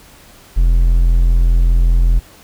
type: tone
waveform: triangle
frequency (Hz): 42.53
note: F1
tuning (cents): -45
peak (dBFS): -6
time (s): 0.56-2.2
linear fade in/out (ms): 20
effects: pink hiss -43 dBFS RMS until 2.43 s